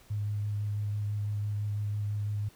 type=tone with vibrato; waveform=sine; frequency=103.83 Hz; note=G#2; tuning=in tune; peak=-29 dBFS; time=0.1-2.49 s; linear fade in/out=10 ms; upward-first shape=square; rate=6 Hz; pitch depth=10 cents each way; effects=pink hiss -59 dBFS RMS until 2.55 s